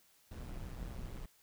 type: noise with amplitude modulation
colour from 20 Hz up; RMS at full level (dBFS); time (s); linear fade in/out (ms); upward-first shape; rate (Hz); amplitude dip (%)
brown; -41; 0.31-1.26; 5; sine; 126; 65
effects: white hiss -68 dBFS RMS until 1.42 s